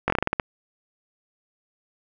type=slowing click train; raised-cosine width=0.5 ms; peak=-6 dBFS; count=9; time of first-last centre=0.08-0.398 s; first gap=20 ms; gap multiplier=1.19; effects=none